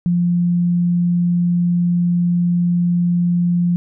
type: tone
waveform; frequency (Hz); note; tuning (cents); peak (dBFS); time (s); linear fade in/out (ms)
sine; 174.61; F3; 0; -13; 0.06-3.76; 0
effects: none